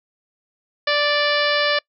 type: harmonic tone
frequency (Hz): 586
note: D5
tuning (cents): -4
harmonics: 1 / 2 / 3 / 4 / 5 / 6 / 7 / 8 / 9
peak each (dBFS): -21 / -25 / -22 / -27 / -27 / -28 / -29 / -29 / -32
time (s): 0.87-1.79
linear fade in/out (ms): 5
effects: noise-tail reverb RT60 0.1 s tail -26 dB re dry